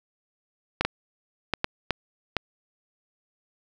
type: clicks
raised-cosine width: 0.3 ms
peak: -7 dBFS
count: 6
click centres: 0.81 / 0.85 / 1.537 / 1.644 / 1.907 / 2.367 s
effects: none